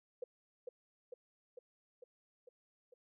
sine tone with echo, 493.9 Hz, B4, in tune, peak -38 dBFS, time 0.22-0.24 s, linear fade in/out 5 ms, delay 450 ms, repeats 6, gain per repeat -3 dB, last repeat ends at 2.94 s, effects none

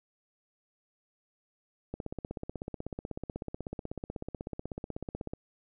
click train, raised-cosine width 2 ms, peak -23 dBFS, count 56, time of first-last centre 1.94-5.335 s, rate 16.2 Hz, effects none

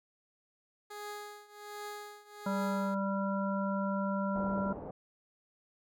15% pulse tone with tremolo, 415.3 Hz, G#4, in tune, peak -33 dBFS, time 0.9-2.95 s, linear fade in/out 10 ms, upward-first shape triangle, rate 1.3 Hz, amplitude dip 90%
harmonic tone, 196.1 Hz, G3, 1 cent sharp, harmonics 1 / 3 / 5 / 7, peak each -32 / -37 / -39 / -40 dBFS, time 2.46-4.73 s, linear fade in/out 5 ms
white low-pass noise, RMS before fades -43 dBFS, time 4.35-4.91 s, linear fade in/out 5 ms, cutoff 730 Hz, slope 24 dB/octave
effects none

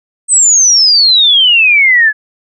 sine exponential sweep, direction down, 8372 to 1683 Hz, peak -4 dBFS, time 0.28-2.13 s, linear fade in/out 50 ms, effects none

